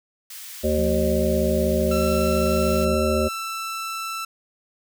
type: high-pass noise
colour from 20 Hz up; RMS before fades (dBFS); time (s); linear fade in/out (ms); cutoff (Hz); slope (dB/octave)
white; -38; 0.3-2.85; 5; 1700; 12
type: harmonic tone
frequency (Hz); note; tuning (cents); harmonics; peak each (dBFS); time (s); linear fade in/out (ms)
76.1; D#2; -38; 1 / 3 / 5 / 7 / 8; -25 / -25 / -25 / -25 / -25; 0.63-3.29; 20
type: tone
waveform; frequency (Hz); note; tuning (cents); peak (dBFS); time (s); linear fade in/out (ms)
sine; 175.5; F3; +9; -27; 0.78-2.94; 0
type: tone with pitch glide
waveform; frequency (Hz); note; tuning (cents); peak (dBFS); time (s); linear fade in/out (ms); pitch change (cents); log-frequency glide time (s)
sawtooth; 1341 to 1330.2; E6 to E6; +29 to +15; -24; 1.91-4.25; 5; -14; 2.8-3.52
effects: none